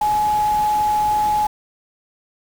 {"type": "tone in noise", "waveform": "sine", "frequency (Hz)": 844, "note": "G#5", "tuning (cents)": 28, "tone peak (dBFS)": -15, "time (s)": [0.01, 1.47], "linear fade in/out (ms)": 5, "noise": "pink", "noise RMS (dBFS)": -33, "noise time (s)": [0.01, 1.47], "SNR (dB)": 15, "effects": []}